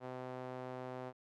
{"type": "tone with band-pass filter", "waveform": "sawtooth", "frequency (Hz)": 127.6, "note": "C3", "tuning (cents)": -43, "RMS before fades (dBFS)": -45, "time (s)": [0, 1.13], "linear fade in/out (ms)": 50, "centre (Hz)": 650, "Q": 1.1, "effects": []}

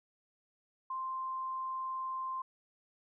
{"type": "tone", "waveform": "sine", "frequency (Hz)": 1046.5, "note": "C6", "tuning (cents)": 0, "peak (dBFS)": -35, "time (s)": [0.9, 2.42], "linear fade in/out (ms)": 5, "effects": []}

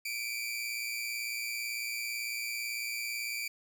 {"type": "tone pair together", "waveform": "sawtooth", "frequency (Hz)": [2300, 2418], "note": ["D7", "D7"], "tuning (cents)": [-37, 50], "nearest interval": "minor second", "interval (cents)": 87, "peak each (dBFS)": [-33, -35], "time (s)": [0.05, 3.48], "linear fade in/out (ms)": 5, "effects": []}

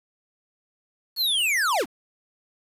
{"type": "linear sweep", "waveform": "square", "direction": "down", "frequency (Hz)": [4435, 185], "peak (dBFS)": -21, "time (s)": [1.16, 1.86], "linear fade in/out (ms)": 50, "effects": ["resampled to 32000 Hz", "8-bit"]}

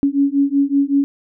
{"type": "beating tone pair", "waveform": "sine", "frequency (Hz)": [277.2, 282.5], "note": ["C#4", "C#4"], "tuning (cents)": [0, 33], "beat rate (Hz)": 5.3, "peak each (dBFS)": -16, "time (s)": [0.03, 1.04], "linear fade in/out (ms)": 0, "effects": []}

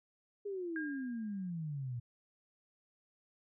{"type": "exponential sweep", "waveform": "sine", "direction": "down", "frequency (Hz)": [414.8, 116.9], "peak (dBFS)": -37, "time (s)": [0.45, 2], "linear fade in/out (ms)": 10}
{"type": "tone with exponential decay", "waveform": "sine", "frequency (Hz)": 1617, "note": "G#6", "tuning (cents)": -47, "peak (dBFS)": -37, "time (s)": [0.76, 1.5], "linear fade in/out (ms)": 1, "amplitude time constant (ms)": 160}
{"effects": []}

